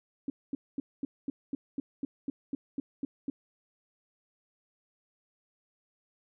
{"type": "tone bursts", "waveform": "sine", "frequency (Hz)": 277.2, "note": "C#4", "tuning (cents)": 0, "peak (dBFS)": -29, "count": 13, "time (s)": [0.28, 3.3], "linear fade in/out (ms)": 2, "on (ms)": 20, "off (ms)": 230, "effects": []}